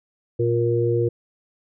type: harmonic tone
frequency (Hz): 117.7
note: A#2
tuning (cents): +17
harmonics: 1 / 3 / 4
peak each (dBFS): -22 / -22 / -22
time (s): 0.39-1.09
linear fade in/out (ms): 10
effects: none